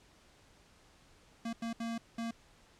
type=tone bursts at uneven times; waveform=square; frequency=230 Hz; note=A#3; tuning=23 cents flat; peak=-36 dBFS; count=4; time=1.45-1.53 / 1.62-1.73 / 1.8-1.98 / 2.18-2.31 s; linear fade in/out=5 ms; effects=pink hiss -63 dBFS RMS until 2.79 s + low-pass 8000 Hz 12 dB/octave